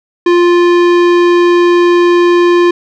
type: tone with tanh clipping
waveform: sine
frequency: 349.4 Hz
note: F4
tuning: 1 cent sharp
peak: -7 dBFS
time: 0.26-2.71 s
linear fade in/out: 5 ms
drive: 18 dB
effects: none